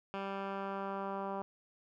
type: tone with low-pass filter sweep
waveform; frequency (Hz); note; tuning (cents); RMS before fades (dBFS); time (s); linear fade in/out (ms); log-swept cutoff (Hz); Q
10% pulse; 196; G3; 0; -39; 0.14-1.42; 0; 2300 to 1000; 1.5
effects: none